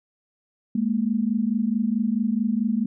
sine tone pair together, 209.5 / 234.1 Hz, G#3 / A#3, +15 / +8 cents, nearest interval major second, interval 193 cents, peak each -23 dBFS, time 0.75-2.86 s, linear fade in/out 5 ms, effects none

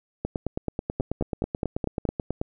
two click trains, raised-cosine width 2 ms, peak -13 / -12 dBFS, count 21 / 6, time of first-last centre 0.25-2.415 / 1-2.053 s, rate 9.24 / 4.75 Hz, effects none

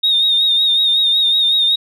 sine tone with vibrato, 3700 Hz, A#7, 14 cents flat, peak -10 dBFS, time 0.03-1.76 s, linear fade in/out 10 ms, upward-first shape sine, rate 5.4 Hz, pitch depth 46 cents each way, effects tanh soft clip ceiling -6 dBFS

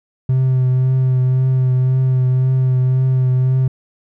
triangle tone with vibrato, 129.2 Hz, C3, 21 cents flat, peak -9 dBFS, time 0.29-3.68 s, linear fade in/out 5 ms, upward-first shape triangle, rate 1.9 Hz, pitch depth 24 cents each way, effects tanh soft clip ceiling -5 dBFS

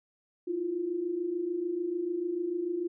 sine tone pair together, 324.6 / 351.4 Hz, E4 / F4, -27 / +11 cents, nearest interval minor second, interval 138 cents, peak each -36 / -30 dBFS, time 0.47-2.88 s, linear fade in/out 10 ms, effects none

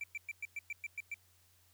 triangle tone bursts, 2339 Hz, D7, 8 cents flat, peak -36 dBFS, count 9, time 0.01-1.142 s, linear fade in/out 2 ms, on 28 ms, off 110 ms, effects added 89 Hz sine -70 dBFS peak until 1.73 s + white hiss -69 dBFS RMS until 1.73 s

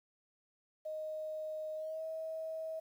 sine tone with pitch glide, 622.3 to 640.2 Hz, D#5 to D#5, 0 to +49 cents, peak -38 dBFS, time 0.85-2.8 s, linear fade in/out 10 ms, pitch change +49 cents, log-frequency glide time 1.76-2.03 s, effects 11-bit

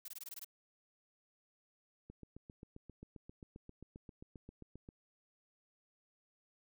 blue noise bursts, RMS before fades -47 dBFS, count 8, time 0.05-0.446 s, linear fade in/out 5 ms, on 32 ms, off 20 ms
click train, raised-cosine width 3 ms, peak -38 dBFS, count 22, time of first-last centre 2.1-4.889 s, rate 7.53 Hz
effects none

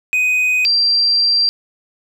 triangle / sine tone pair in turn, 2500 / 4719 Hz, D#7 / D8, +8 / +7 cents, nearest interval major seventh, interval 1099 cents, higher second, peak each -11 dBFS, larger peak neither, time 0.13-0.65 / 0.65-1.49 s, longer second, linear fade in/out 0 ms, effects none

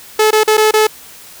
sawtooth tone with dropouts, 431.5 Hz, A4, 34 cents flat, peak -4 dBFS, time 0.19-0.87 s, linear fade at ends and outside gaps 5 ms, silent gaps 0.308-0.328 / 0.435-0.476 / 0.571-0.577 / 0.711-0.737 s, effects white hiss -37 dBFS RMS until 1.4 s

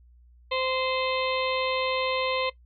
harmonic tone, 519 Hz, C5, 14 cents flat, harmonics 1 / 2 / 4 / 5 / 6 / 7 / 8, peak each -28 / -31 / -34 / -35 / -36 / -36 / -37 dBFS, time 0.51-2.5 s, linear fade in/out 10 ms, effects noise-tail reverb RT60 0.1 s tail -17 dB re dry + added 60 Hz sine -52 dBFS peak until 2.65 s

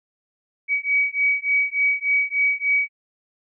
sine beating tone pair, 2266 / 2269.4 Hz, C#7 / C#7, +37 / +40 cents, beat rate 3.4 Hz, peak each -21 dBFS, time 0.68-2.89 s, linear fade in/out 50 ms, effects none

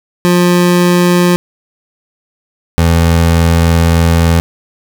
25% pulse tone pair in turn, 176.8 / 83.44 Hz, F3 / E2, +22 / +22 cents, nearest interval octave + minor second, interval 1300 cents, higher first, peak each -3 dBFS, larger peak neither, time 0.25-1.36 / 2.78-4.4 s, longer second, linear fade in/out 0 ms, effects none

